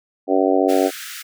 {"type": "harmonic tone", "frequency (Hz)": 94.8, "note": "F#2", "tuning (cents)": 43, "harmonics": [3, 4, 5, 6, 7, 8], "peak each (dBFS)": [-19, -20, -21, -22, -22, -23], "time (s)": [0.27, 0.91], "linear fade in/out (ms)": 50}
{"type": "high-pass noise", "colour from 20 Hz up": "pink", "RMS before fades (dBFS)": -33, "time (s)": [0.68, 1.23], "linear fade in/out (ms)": 20, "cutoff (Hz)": 1300, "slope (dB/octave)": 96}
{"effects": []}